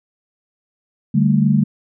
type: chord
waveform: sine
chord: D suspended fourth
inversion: none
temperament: just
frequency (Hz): 146.83 / 195.78 / 220.2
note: D3 / G3 / A3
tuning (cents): 0 / -2 / +2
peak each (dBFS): -16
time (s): 1.14-1.64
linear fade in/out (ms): 10
effects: none